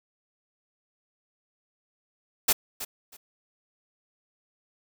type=noise with echo; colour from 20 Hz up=white; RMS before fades=-20 dBFS; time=2.48-2.53 s; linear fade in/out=10 ms; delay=320 ms; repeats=2; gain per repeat=-14 dB; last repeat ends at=3.17 s; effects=none